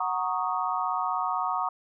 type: chord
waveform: sine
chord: D# minor seventh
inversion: first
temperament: equal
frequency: 740 / 932.3 / 1108.7 / 1244.5 Hz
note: F#5 / A#5 / C#6 / D#6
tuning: 0 / 0 / 0 / 0 cents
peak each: -31 dBFS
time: 0-1.69 s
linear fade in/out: 5 ms
effects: none